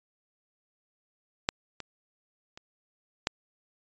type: clicks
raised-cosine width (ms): 0.2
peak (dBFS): -6 / -21 / -27 / -9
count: 4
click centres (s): 1.489 / 1.803 / 2.575 / 3.271
effects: resampled to 16000 Hz